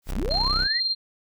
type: noise with exponential growth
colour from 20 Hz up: white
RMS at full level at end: -37 dBFS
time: 0.02-0.11 s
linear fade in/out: 1 ms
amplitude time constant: 19 ms
type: tone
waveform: 35% pulse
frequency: 31.96 Hz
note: C1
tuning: 40 cents flat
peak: -24 dBFS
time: 0.06-0.68 s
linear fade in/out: 50 ms
type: linear sweep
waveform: sine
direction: up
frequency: 160 to 2008 Hz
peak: -27 dBFS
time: 0.16-0.8 s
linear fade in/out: 5 ms
type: tone with tremolo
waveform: sine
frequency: 4186 Hz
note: C8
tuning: in tune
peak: -20 dBFS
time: 0.3-0.95 s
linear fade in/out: 20 ms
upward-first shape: sine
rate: 20 Hz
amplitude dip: 50%
effects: none